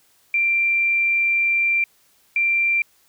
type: tone pair in turn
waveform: sine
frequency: 2363 / 2363 Hz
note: D7 / D7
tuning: +10 / +10 cents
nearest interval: unison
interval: 0 cents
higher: neither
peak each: -16 dBFS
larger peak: neither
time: 0.34-1.84 / 2.36-2.82 s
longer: first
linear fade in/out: 2 ms
effects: white hiss -59 dBFS RMS until 3.08 s